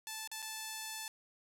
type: tone with dropouts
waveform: 5% pulse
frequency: 876 Hz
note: A5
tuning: 8 cents flat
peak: -29 dBFS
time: 0.07-1.08 s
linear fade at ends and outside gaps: 1 ms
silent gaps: 0.275-0.315 / 0.421-0.425 s
effects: none